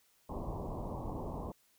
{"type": "low-pass noise", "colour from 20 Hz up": "pink", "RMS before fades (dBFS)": -40, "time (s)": [0.29, 1.52], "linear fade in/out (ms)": 5, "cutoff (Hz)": 1100, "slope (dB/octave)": 96, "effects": ["white hiss -70 dBFS RMS until 1.78 s"]}